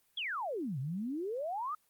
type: exponential two-way sweep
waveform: sine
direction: down then up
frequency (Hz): 3498 to 124.7 to 1288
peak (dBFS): -34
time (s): 0.17-1.75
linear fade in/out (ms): 5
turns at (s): 0.79
effects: white hiss -72 dBFS RMS until 1.89 s + Opus 24 kbps